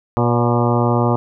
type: harmonic tone with a mistuned harmonic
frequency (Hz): 120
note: B2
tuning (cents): -49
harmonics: 1 / 2 / 3 / 4 / 5 / 6 / 7 / 8 / 9 / 10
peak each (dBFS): -17 / -20 / -22 / -23 / -24 / -25 / -25 / -26 / -27 / -27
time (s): 0.17-1.16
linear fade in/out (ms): 0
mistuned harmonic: 5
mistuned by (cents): -41
effects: none